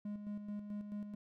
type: tone with tremolo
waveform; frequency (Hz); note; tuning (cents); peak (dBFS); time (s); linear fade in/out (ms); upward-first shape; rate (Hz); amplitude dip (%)
triangle; 206.9; G#3; -6; -37; 0.05-1.15; 5; square; 4.6; 50
effects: none